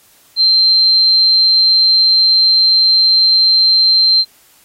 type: tone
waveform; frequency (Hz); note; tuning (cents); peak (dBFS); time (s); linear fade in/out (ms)
sine; 4136; C8; -21; -7; 0.36-4.25; 50
effects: white hiss -49 dBFS RMS until 4.64 s + AAC 48 kbps